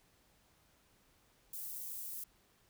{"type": "high-pass noise", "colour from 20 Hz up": "white", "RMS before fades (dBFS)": -44, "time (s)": [1.53, 2.24], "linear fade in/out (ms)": 5, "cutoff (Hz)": 11000, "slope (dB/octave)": 12, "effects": ["pink hiss -70 dBFS RMS until 2.69 s"]}